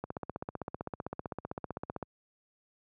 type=click train; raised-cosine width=1 ms; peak=-22 dBFS; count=32; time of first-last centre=0.04-2.027 s; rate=15.6 Hz; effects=high-pass 80 Hz 12 dB/octave